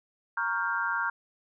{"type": "chord", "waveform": "sine", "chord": "G half-diminished seventh", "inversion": "first", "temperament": "equal with one note detuned", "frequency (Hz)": [932.3, 1108.7, 1396.9, 1580.7], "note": ["Bb5", "Db6", "F6", "G6"], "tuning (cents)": [0, 0, 0, 14], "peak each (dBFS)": [-33, -35, -30, -32], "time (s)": [0.37, 1.1], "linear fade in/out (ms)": 5, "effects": []}